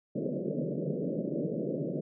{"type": "band-pass noise", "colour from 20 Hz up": "pink", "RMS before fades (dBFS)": -33, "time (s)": [0.15, 2.01], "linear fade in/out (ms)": 10, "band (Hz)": [140, 600], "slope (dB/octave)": 96, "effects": []}